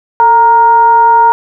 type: tone with frequency modulation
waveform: sine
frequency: 932.3 Hz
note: A#5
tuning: in tune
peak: -3 dBFS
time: 0.2-1.32 s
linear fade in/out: 0 ms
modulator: 485 Hz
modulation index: 0.36
effects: none